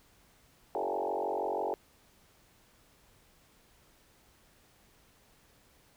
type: tone with frequency modulation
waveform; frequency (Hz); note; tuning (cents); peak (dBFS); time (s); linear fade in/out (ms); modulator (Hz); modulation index
sine; 622.3; D#5; 0; -30; 0.75-1.74; 0; 46.2; 5.7
effects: pink hiss -64 dBFS RMS until 5.96 s